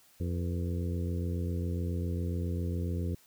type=harmonic tone with a mistuned harmonic; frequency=87.31 Hz; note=F2; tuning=in tune; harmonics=1 / 2 / 3 / 4 / 5 / 6; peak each=-31 / -37 / -41 / -43 / -45 / -47 dBFS; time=0.2-3.15 s; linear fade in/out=5 ms; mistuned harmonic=6; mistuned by=-74 cents; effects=white hiss -62 dBFS RMS until 3.26 s